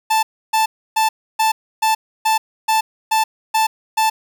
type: tone bursts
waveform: 45% pulse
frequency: 880 Hz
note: A5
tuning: in tune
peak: -13 dBFS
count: 10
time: 0.1-4.1 s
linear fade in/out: 10 ms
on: 130 ms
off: 300 ms
effects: none